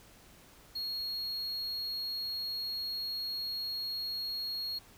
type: tone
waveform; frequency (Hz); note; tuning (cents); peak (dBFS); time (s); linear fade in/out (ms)
triangle; 4300; C8; +47; -33; 0.75-4.79; 10
effects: pink hiss -58 dBFS RMS until 4.97 s